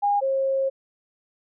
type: tone pair in turn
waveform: sine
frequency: 814 / 538.1 Hz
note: G#5 / C5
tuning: -35 / +48 cents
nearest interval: perfect fifth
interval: 717 cents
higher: first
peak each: -18 / -20 dBFS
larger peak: first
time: 0.02-0.21 / 0.21-0.7 s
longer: second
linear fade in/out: 20 ms
effects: none